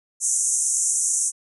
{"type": "band-pass noise", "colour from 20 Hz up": "pink", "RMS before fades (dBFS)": -22, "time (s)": [0.2, 1.32], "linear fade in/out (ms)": 50, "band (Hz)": [6100, 10000], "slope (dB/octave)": 96, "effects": []}